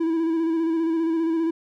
triangle tone with vibrato, 327.5 Hz, E4, 11 cents flat, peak -18 dBFS, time 0-1.51 s, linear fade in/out 10 ms, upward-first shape square, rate 15 Hz, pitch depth 29 cents each way, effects none

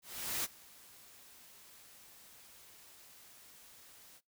white noise with ADSR envelope, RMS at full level -35 dBFS, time 0.02-4.21 s, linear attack 420 ms, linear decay 29 ms, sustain -23 dB, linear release 46 ms, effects noise-tail reverb RT60 0.2 s tail -22 dB re dry

